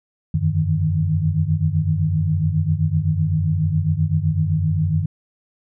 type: tone cluster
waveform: sine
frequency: 87.7 / 96.1 / 152.8 / 160.4 Hz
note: F2 / G2 / D#3 / E3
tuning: +8 / -34 / -31 / -47 cents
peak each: -26 / -21 / -20 / -23 dBFS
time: 0.34-5.06 s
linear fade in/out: 5 ms
effects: none